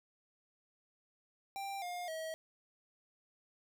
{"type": "tone with pitch steps", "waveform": "square", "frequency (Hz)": [788, 710.2, 640.1], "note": ["G5", "F5", "D#5"], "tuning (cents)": [9, 29, 49], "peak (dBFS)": -40, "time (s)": [1.56, 2.34], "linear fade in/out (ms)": 0, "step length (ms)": 260, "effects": []}